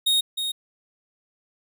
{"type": "tone pair in turn", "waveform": "45% pulse", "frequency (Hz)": [3729, 3729], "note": ["A#7", "A#7"], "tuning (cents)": [0, 0], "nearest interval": "unison", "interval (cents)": 0, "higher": "neither", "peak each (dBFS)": [-18, -25], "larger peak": "first", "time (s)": [[0.06, 0.21], [0.37, 0.52]], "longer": "neither", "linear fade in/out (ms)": 10, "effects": []}